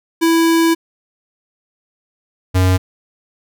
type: tone pair in turn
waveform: square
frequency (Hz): 330 / 92.6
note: E4 / F#2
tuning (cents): +2 / +2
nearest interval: octave + minor seventh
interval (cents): 2200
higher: first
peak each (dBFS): -11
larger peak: neither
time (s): 0.21-0.75 / 2.54-2.78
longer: first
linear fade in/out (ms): 20
effects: none